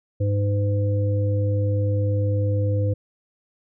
harmonic tone, 101.6 Hz, G#2, 38 cents flat, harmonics 1 / 3 / 5, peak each -19 / -32 / -28 dBFS, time 0.2-2.94 s, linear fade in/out 10 ms, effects none

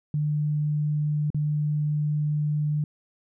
sine tone with dropouts, 149.6 Hz, D3, 32 cents sharp, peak -22 dBFS, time 0.14-2.84 s, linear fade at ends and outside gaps 2 ms, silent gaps 1.303-1.345 s, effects none

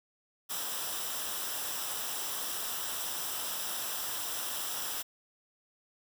white noise with comb filter, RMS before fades -36 dBFS, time 0.49-5.03 s, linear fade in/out 20 ms, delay 0.45 ms, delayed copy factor -0.6, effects none

